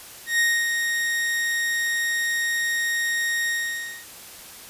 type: tone with ADSR envelope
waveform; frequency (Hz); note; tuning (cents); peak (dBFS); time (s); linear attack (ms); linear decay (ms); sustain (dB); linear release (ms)
40% pulse; 1864.7; A#6; 0; -16; 0.26-4.06; 130; 270; -5; 570
effects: white hiss -42 dBFS RMS until 4.69 s + resampled to 32000 Hz